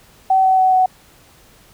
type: tone with pitch steps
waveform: sine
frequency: 762 / 756.3 / 750.6 / 745 Hz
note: G5 / F#5 / F#5 / F#5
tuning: -49 / +38 / +25 / +12 cents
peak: -10 dBFS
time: 0.3-0.86 s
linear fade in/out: 5 ms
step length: 140 ms
effects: pink hiss -49 dBFS RMS until 1.73 s